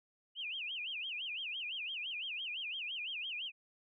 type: tone with vibrato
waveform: sine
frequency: 2794 Hz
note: F7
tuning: in tune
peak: -38 dBFS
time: 0.35-3.52 s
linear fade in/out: 50 ms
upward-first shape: sine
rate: 5.9 Hz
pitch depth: 260 cents each way
effects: none